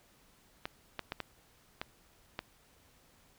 clicks, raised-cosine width 0.3 ms, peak -20 dBFS, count 6, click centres 0.655 / 0.993 / 1.121 / 1.203 / 1.815 / 2.391 s, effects pink hiss -65 dBFS RMS until 3.38 s

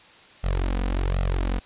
sawtooth tone with flanger, 45.52 Hz, F#1, 28 cents flat, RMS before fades -24 dBFS, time 0.43-1.6 s, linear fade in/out 20 ms, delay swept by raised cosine 1.5 to 4.1 ms, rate 1.3 Hz, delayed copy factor +0.9, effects white hiss -50 dBFS RMS until 1.65 s + resampled to 8000 Hz

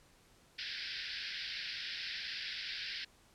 white band-pass noise, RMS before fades -42 dBFS, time 0.58-3.05 s, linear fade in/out 10 ms, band 1500 to 5200 Hz, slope 96 dB/octave, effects pink hiss -65 dBFS RMS until 3.34 s + low-pass 11000 Hz 12 dB/octave

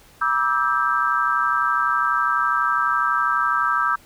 sine tone cluster, 962 / 1174 / 1306 / 1578 Hz, B5 / D6 / E6 / G6, -46 / -1 / -17 / +11 cents, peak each -27 / -23 / -21 / -23 dBFS, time 0.21-3.96 s, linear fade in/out 10 ms, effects pink hiss -51 dBFS RMS until 4.05 s

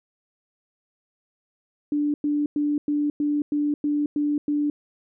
sine tone bursts, 293.7 Hz, D4, in tune, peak -20 dBFS, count 9, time 1.92-4.7 s, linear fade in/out 2 ms, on 220 ms, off 100 ms, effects none

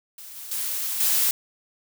blue noise with level steps, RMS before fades -41 / -38 / -28 / -21 dBFS, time 0.18-1.31 s, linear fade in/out 2 ms, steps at 0.36 / 0.51 / 1 s, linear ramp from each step 5 ms, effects none

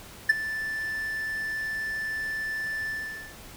triangle tone with ADSR envelope, 1760 Hz, A6, in tune, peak -11 dBFS, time 0.29-3.36 s, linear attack 9 ms, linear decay 20 ms, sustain -16 dB, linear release 470 ms, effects pink hiss -46 dBFS RMS until 3.56 s

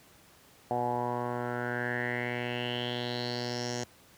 10% pulse tone with low-pass filter sweep, 121.7 Hz, B2, 25 cents flat, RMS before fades -33 dBFS, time 0.71-3.84 s, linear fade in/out 0 ms, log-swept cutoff 770 to 6300 Hz, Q 6.2, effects pink hiss -58 dBFS RMS until 4.17 s + high-pass 80 Hz 12 dB/octave

